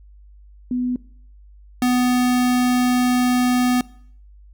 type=tone pair in turn; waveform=sine / square; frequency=248.7 / 248.7 Hz; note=B3 / B3; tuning=+12 / +12 cents; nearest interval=unison; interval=0 cents; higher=neither; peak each=-19 / -16 dBFS; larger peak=second; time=0.71-0.96 / 1.82-3.81 s; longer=second; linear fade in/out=2 ms; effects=noise-tail reverb RT60 0.6 s tail -22 dB re dry + added 50 Hz sine -43 dBFS peak until 4.53 s